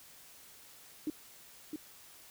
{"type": "tone with echo", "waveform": "sine", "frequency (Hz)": 305.7, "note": "D#4", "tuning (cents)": -30, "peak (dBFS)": -31, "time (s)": [1.07, 1.1], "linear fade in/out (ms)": 2, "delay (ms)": 660, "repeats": 1, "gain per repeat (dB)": -5, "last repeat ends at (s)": 1.76, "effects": ["white hiss -56 dBFS RMS until 2.3 s"]}